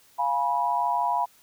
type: chord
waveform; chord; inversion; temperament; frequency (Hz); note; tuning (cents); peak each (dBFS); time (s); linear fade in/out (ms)
sine; F diminished; none; equal with one note detuned; 698.5 / 830.6 / 975.9; F5 / Ab5 / Cb6; 0 / 0 / -21; -29 / -28 / -24; 0.18-1.26; 20
effects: white hiss -58 dBFS RMS until 1.42 s